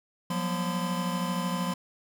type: tone cluster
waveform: square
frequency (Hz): 176.9 / 189.8 / 238.8 / 1020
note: F3 / F#3 / A#3 / C6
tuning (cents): +23 / +44 / +42 / -44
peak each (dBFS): -31 / -37 / -37 / -35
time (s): 0.3-1.74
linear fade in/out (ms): 5
effects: none